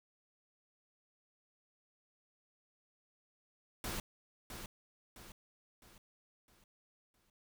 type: noise with echo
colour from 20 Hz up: pink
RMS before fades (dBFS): -40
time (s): 3.84-4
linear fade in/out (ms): 2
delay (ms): 660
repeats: 5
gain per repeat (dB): -7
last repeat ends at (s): 7.3
effects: none